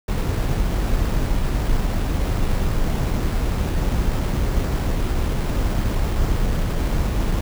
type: noise with sample-and-hold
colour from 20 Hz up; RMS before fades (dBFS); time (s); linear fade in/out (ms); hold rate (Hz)
brown; -20; 0.08-7.41; 5; 6300
effects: none